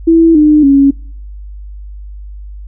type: tone with pitch steps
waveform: sine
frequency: 329.6 / 302.2 / 277.2 Hz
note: E4 / D4 / C#4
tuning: 0 / +50 / 0 cents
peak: -3 dBFS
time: 0.07-0.91 s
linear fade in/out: 10 ms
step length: 280 ms
effects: noise-tail reverb RT60 0.5 s tail -24 dB re dry + added 50 Hz sine -25 dBFS peak until 2.67 s